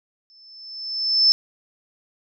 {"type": "tone with exponential growth", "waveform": "sine", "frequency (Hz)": 5274, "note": "E8", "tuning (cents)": 0, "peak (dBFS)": -10, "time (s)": [0.3, 1.32], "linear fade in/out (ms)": 0, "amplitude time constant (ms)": 220, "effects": []}